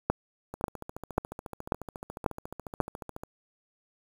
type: two click trains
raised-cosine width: 1 ms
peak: -9 / -24 dBFS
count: 6 / 39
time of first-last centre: 0.1-2.803 / 0.54-3.235 s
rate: 1.85 / 14.1 Hz
effects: 7-bit